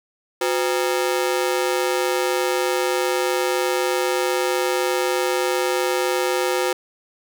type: ring-modulated tone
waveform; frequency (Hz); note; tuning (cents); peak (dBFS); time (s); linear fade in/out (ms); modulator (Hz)
sawtooth; 436; A4; -16; -12; 0.41-6.73; 5; 71.6
effects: none